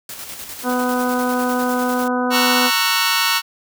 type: noise with tremolo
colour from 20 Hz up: white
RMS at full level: -31 dBFS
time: 0.09-2.08 s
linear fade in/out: 2 ms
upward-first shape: square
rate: 10 Hz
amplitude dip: 40%
type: harmonic tone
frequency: 249.2 Hz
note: B3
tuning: 16 cents sharp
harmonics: 1 / 2 / 3 / 4 / 5 / 6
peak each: -20 / -23 / -25 / -26 / -27 / -28 dBFS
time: 0.63-2.71 s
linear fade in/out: 50 ms
type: chord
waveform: 15% pulse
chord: F# dominant seventh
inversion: first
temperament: just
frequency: 925 / 1110 / 1332 / 1480 Hz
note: A#5 / C#6 / E6 / F#6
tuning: -14 / +2 / +18 / 0 cents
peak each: -15 dBFS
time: 2.3-3.42 s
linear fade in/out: 50 ms
effects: none